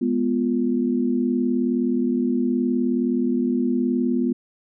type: chord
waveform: sine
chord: F diminished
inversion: first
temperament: equal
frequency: 207.7 / 246.9 / 349.2 Hz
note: Ab3 / Cb4 / F4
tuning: 0 / 0 / 0 cents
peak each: -26 / -20 / -26 dBFS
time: 0.01-4.33 s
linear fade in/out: 10 ms
effects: none